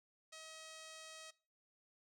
5% pulse tone, 636 Hz, D#5, 38 cents sharp, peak -40 dBFS, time 0.32-1.31 s, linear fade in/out 10 ms, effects noise-tail reverb RT60 0.4 s tail -21 dB re dry + low-pass 12000 Hz 12 dB/octave

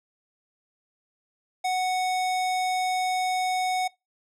square tone, 740 Hz, F#5, in tune, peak -24 dBFS, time 1.64-3.88 s, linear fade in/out 10 ms, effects noise-tail reverb RT60 0.2 s tail -22 dB re dry + low-pass 10000 Hz 12 dB/octave

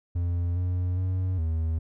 triangle tone with pitch steps, 86.9 / 90 / 92.5 / 80.7 Hz, F2 / F#2 / F#2 / E2, -8 / -47 / 0 / -36 cents, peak -22 dBFS, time 0.15-1.79 s, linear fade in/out 10 ms, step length 410 ms, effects none

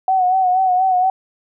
sine tone with vibrato, 744 Hz, F#5, 9 cents sharp, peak -12 dBFS, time 0.08-1.1 s, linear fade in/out 2 ms, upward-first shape sine, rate 4.2 Hz, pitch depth 48 cents each way, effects none

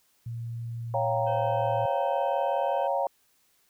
sine tone with pitch glide, 116.54 to 115.33 Hz, A#2 to A#2, 0 to -18 cents, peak -32 dBFS, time 0.26-1.86 s, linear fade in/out 5 ms, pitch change -18 cents, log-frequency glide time 0.82-1.27 s
sine chord, G half-diminished seventh, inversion second, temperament equal, 554.4 / 698.5 / 784 / 932.3 Hz, Db5 / F5 / G5 / Bb5, 0 / 0 / 0 / 0 cents, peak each -28 / -30 / -31 / -31 dBFS, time 0.94-3.07 s, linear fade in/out 2 ms
harmonic tone, 515 Hz, C5, 28 cents flat, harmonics 1 / 3 / 5 / 6, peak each -36 / -47 / -51 / -52 dBFS, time 1.26-2.88 s, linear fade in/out 20 ms
effects white hiss -67 dBFS RMS until 3.69 s

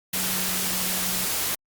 sine tone in noise, 185 Hz, F#3, in tune, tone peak -35 dBFS, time 0.13-1.25 s, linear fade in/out 5 ms, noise white, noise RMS -26 dBFS, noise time 0.13-1.55 s, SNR -12 dB, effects Opus 48 kbps

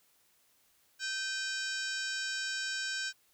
harmonic tone with a mistuned harmonic, 776 Hz, G5, 18 cents flat, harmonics 2 / 3 / 4 / 5 / 6 / 7 / 8 / 9 / 10, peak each -36 / -46 / -45 / -45 / -44 / -41 / -51 / -46 / -47 dBFS, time 0.99-3.13 s, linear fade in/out 50 ms, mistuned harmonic 3, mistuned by +97 cents, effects white hiss -69 dBFS RMS until 3.33 s

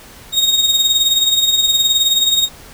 35% pulse tone with tremolo, 3729 Hz, A#7, in tune, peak -7 dBFS, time 0.32-2.49 s, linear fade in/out 50 ms, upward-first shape sine, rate 19 Hz, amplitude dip 55%, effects pink hiss -39 dBFS RMS until 2.73 s

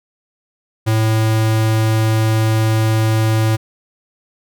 square tone, 110.4 Hz, A2, 6 cents sharp, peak -13 dBFS, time 0.86-3.57 s, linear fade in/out 20 ms, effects none

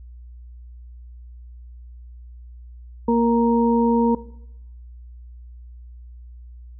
harmonic tone, 233.6 Hz, A#3, 4 cents sharp, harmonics 1 / 2 / 4, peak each -17 / -20 / -23 dBFS, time 3.08-4.15 s, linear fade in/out 5 ms, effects noise-tail reverb RT60 0.8 s tail -18 dB re dry + added 60 Hz sine -38 dBFS peak until 6.79 s

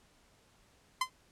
sawtooth tone with exponential decay, 1031 Hz, C6, 26 cents flat, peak -21 dBFS, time 1.01-1.1 s, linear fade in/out 5 ms, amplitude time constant 18 ms, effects pink hiss -66 dBFS RMS until 1.31 s + low-pass 10000 Hz 12 dB/octave

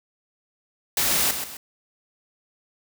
white noise with echo, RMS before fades -22 dBFS, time 0.97-1.31 s, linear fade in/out 2 ms, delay 130 ms, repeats 2, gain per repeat -8 dB, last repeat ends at 1.57 s, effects none

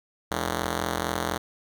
5% pulse ring-modulated tone, 126.6 Hz, B2, 43 cents sharp, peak -12 dBFS, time 0.31-1.38 s, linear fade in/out 5 ms, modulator 41.2 Hz, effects none

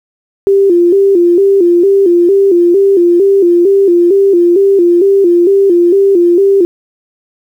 sine tone with vibrato, 370 Hz, F#4, in tune, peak -4 dBFS, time 0.47-6.65 s, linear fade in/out 0 ms, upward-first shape square, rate 2.2 Hz, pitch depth 110 cents each way, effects 7-bit

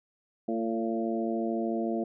harmonic tone with a mistuned harmonic, 113.6 Hz, A#2, 44 cents flat, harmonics 2 / 3 / 4 / 5 / 6, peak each -31 / -32 / -37 / -38 / -35 dBFS, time 0.48-2.04 s, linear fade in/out 5 ms, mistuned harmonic 4, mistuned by -19 cents, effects none

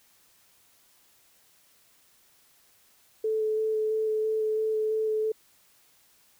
sine tone with vibrato, 435.2 Hz, A4, 19 cents flat, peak -24 dBFS, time 3.24-5.32 s, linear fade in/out 5 ms, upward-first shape square, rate 3 Hz, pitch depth 9 cents each way, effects white hiss -62 dBFS RMS until 6.39 s

